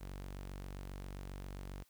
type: tone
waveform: sawtooth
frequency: 47.46 Hz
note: F#1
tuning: 45 cents sharp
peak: -40 dBFS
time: 0-1.84 s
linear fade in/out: 20 ms
effects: white hiss -71 dBFS RMS until 1.89 s